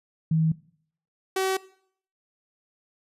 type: tone pair in turn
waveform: sine / sawtooth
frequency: 160 / 380.5 Hz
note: D#3 / F#4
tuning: +49 / +48 cents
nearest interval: octave + minor third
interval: 1499 cents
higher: second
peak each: -19 dBFS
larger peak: neither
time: 0.31-0.52 / 1.36-1.57 s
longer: neither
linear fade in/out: 5 ms
effects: noise-tail reverb RT60 0.6 s tail -20 dB re dry + resampled to 32000 Hz